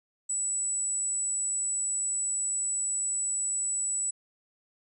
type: tone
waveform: sine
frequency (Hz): 7902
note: B8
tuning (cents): 0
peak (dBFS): -27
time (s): 0.29-4.11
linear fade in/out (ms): 10
effects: none